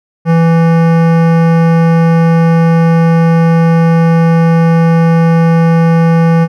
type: tone with hard clipping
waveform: sine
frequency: 165.6 Hz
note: E3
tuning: 8 cents sharp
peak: -7 dBFS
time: 0.25-6.48 s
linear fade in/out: 50 ms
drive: 17 dB
effects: none